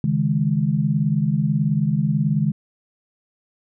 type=chord; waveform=sine; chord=C# suspended second; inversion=none; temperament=equal with one note detuned; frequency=138.59 / 157.01 / 207.7 Hz; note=C#3 / D#3 / G#3; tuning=0 / +16 / 0 cents; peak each=-22 / -20 / -22 dBFS; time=0.04-2.52 s; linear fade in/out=2 ms; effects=none